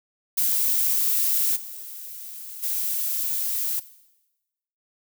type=noise with level steps; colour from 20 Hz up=violet; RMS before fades=-22 / -38 / -26 dBFS; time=0.37-3.8 s; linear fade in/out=10 ms; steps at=1.55 / 2.62 s; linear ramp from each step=20 ms; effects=noise-tail reverb RT60 1.0 s tail -17 dB re dry